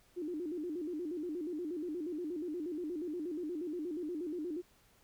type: tone with vibrato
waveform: sine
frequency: 328.1 Hz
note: E4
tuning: 8 cents flat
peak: -36 dBFS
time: 0.16-4.62 s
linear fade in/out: 20 ms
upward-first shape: square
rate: 8.4 Hz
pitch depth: 140 cents each way
effects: pink hiss -67 dBFS RMS until 5.03 s